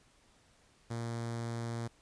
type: tone with notch filter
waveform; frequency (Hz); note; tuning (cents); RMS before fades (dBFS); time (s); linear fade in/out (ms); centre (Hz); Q
sawtooth; 116.54; A#2; 0; -38; 0.9-1.88; 10; 2700; 1.9
effects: pink hiss -66 dBFS RMS until 2.01 s + resampled to 22050 Hz